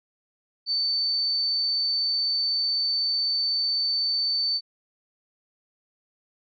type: tone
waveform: sine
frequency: 4538 Hz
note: C#8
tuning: 40 cents sharp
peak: -22 dBFS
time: 0.66-4.61 s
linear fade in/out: 50 ms
effects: none